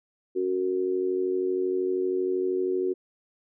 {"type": "tone with amplitude modulation", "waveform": "sine", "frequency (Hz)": 370, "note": "F#4", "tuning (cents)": 0, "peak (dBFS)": -20, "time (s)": [0.35, 2.94], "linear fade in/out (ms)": 20, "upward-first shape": "sine", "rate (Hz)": 92.8, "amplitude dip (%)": 75, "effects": []}